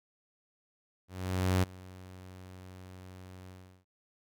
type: tone with ADSR envelope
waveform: sawtooth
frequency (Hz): 92.5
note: F#2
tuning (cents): 0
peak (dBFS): -20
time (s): 1.08-3.85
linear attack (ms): 550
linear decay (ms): 13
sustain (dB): -23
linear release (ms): 360
effects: none